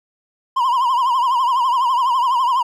triangle tone with vibrato, 1003 Hz, B5, 26 cents sharp, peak -12 dBFS, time 0.56-2.63 s, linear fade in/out 10 ms, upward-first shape triangle, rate 12 Hz, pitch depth 140 cents each way, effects none

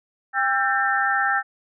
sine tone cluster, 796 / 1339 / 1574 / 1806 Hz, G5 / E6 / G6 / A6, +26 / +27 / +7 / +45 cents, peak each -24 dBFS, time 0.33-1.43 s, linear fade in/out 50 ms, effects none

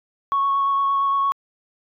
sine tone with vibrato, 1106 Hz, C#6, 4 cents flat, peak -16 dBFS, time 0.32-1.32 s, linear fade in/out 0 ms, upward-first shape sine, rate 8.7 Hz, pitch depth 11 cents each way, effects tanh soft clip ceiling -13 dBFS

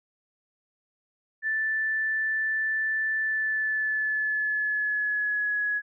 sine tone with pitch glide, 1760 to 1680.5 Hz, A6 to G#6, 0 to +20 cents, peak -24 dBFS, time 1.42-5.82 s, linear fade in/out 50 ms, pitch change -80 cents, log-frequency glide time 3.2-5.61 s, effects none

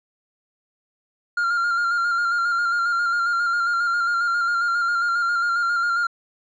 triangle tone with vibrato, 1396.9 Hz, F6, in tune, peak -17 dBFS, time 1.37-6.07 s, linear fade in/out 5 ms, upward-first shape square, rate 7.4 Hz, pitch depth 26 cents each way, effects resampled to 16000 Hz

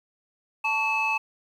sine tone cluster, 884 / 1129 / 2604 Hz, A5 / C#6 / E7, +8 / +31 / -22 cents, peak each -26 / -31 / -23 dBFS, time 0.64-1.18 s, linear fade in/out 10 ms, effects tanh soft clip ceiling -17 dBFS + 9-bit

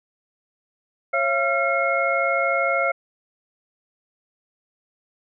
sine tone cluster, 546 / 679 / 1372 / 2161 Hz, C#5 / F5 / F6 / C#7, -26 / -49 / -31 / -45 cents, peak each -24 dBFS, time 1.13-2.92 s, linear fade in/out 10 ms, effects none

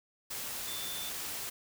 sine tone in noise, 3532 Hz, A7, 6 cents sharp, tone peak -42 dBFS, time 0.67-1.1 s, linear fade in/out 10 ms, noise white, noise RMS -39 dBFS, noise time 0.3-1.5 s, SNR -6 dB, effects none

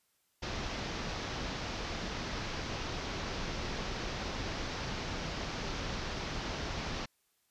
pink low-pass noise, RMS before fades -38 dBFS, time 0.42-7.06 s, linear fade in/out 10 ms, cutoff 6000 Hz, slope 48 dB/octave, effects white hiss -75 dBFS RMS until 7.5 s + resampled to 32000 Hz

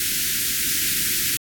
white band-stop noise, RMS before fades -22 dBFS, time 0-1.37 s, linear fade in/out 2 ms, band 370 to 1500 Hz, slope 48 dB/octave, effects AAC 64 kbps

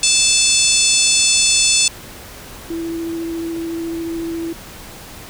harmonic tone, 877 Hz, A5, 6 cents flat, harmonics 3 / 4 / 5 / 6 / 7 / 8 / 9 / 10, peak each -20 / -20 / -20 / -20 / -20 / -20 / -20 / -20 dBFS, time 0.03-1.88 s, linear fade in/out 2 ms
sine tone with vibrato, 331.6 Hz, E4, 10 cents sharp, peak -21 dBFS, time 2.7-4.53 s, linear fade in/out 5 ms, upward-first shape triangle, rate 14 Hz, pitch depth 13 cents each way
effects pink hiss -36 dBFS RMS until 5.29 s

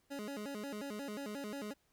25% pulse tone with vibrato, 242.4 Hz, B3, 32 cents flat, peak -37 dBFS, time 0.1-1.74 s, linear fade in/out 20 ms, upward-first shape square, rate 5.6 Hz, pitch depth 250 cents each way, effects pink hiss -75 dBFS RMS until 1.92 s

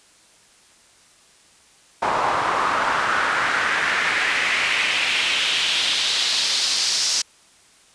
pink noise with band-pass filter sweep, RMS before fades -21 dBFS, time 2.02-7.22 s, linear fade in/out 5 ms, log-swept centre 910 to 5500 Hz, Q 2.5, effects white hiss -53 dBFS RMS until 7.94 s + resampled to 22050 Hz

